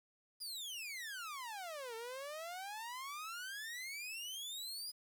sawtooth exponential two-way sweep, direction down then up, 5020 to 443.9 to 5020 Hz, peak -40 dBFS, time 0.4-4.92 s, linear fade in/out 20 ms, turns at 1.95 s, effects 11-bit

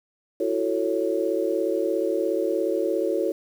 sine chord, F# minor seventh, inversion third, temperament just, 333 / 370 / 444 / 555 Hz, E4 / F#4 / A4 / C#5, +18 / 0 / +16 / +2 cents, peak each -27 dBFS, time 0.4-3.32 s, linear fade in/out 5 ms, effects 8-bit

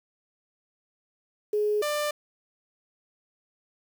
sine / sawtooth tone pair in turn, 420 / 594 Hz, G#4 / D5, +19 / +20 cents, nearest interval tritone, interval 601 cents, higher second, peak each -22 dBFS, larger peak neither, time 1.53-1.82 / 1.82-2.11 s, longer neither, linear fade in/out 5 ms, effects 8-bit

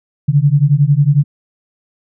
sine beating tone pair, 138.59 / 149.59 Hz, C#3 / D3, 0 / +32 cents, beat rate 11 Hz, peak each -11 dBFS, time 0.28-1.24 s, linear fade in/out 10 ms, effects none

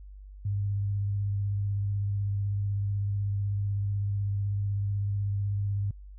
sine tone with vibrato, 100.5 Hz, G2, 44 cents sharp, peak -26 dBFS, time 0.45-5.91 s, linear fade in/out 5 ms, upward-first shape triangle, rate 16 Hz, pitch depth 25 cents each way, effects added 49 Hz sine -43 dBFS peak until 6.18 s

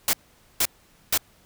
white noise bursts, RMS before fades -21 dBFS, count 3, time 0.08-1.176 s, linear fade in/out 2 ms, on 52 ms, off 470 ms, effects pink hiss -58 dBFS RMS until 1.45 s

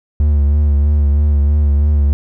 triangle tone with vibrato, 72.9 Hz, D2, 12 cents flat, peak -7 dBFS, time 0.2-2.13 s, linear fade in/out 0 ms, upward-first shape triangle, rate 3.1 Hz, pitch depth 53 cents each way, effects none

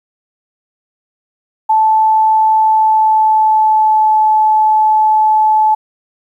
sine tone with pitch glide, 874 to 864.5 Hz, A5 to A5, -12 to -31 cents, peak -7 dBFS, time 1.69-5.75 s, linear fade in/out 10 ms, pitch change -19 cents, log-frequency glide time 2.63-4.18 s, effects 8-bit

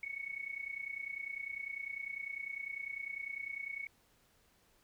sine tone with amplitude modulation, 2217 Hz, C#7, in tune, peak -36 dBFS, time 0.03-3.87 s, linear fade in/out 2 ms, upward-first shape sine, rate 30 Hz, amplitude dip 80%, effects pink hiss -70 dBFS RMS until 4.83 s

